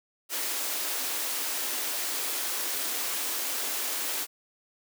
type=high-pass noise; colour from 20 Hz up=white; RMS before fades=-31 dBFS; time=0.29-4.27 s; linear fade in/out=50 ms; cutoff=250 Hz; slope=96 dB/octave; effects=none